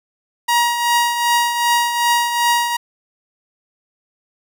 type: tone with tremolo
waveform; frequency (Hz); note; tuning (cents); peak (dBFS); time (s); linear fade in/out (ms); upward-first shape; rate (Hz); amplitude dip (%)
sawtooth; 950; A#5; +33; -8; 0.48-2.77; 10; triangle; 2.6; 60
effects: none